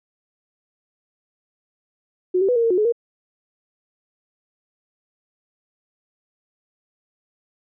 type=tone with pitch steps; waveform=sine; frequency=365.2 / 387.6 / 493.4 / 464.9 / 458.5 / 362.6 / 425 / 469.5 Hz; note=F#4 / G4 / B4 / A#4 / A#4 / F#4 / G#4 / A#4; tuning=-23 / -20 / -2 / -5 / -29 / -35 / +40 / +12 cents; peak=-15 dBFS; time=2.34-2.924 s; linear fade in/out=10 ms; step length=73 ms; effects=none